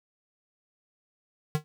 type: tone with exponential decay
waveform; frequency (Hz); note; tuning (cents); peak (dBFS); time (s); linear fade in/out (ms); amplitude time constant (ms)
square; 152.4; D#3; -36; -20; 1.55-1.64; 0; 18
effects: none